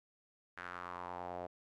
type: tone with band-pass filter sweep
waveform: sawtooth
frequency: 89 Hz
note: F2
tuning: 33 cents sharp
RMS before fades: -45 dBFS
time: 0.57-1.47 s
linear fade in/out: 10 ms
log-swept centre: 1600 to 630 Hz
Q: 3.2
effects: none